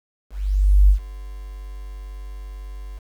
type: tone with ADSR envelope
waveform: sine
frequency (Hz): 49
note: G1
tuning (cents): 0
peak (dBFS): -8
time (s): 0.3-2.99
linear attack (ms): 590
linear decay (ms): 100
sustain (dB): -23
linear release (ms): 12
effects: 8-bit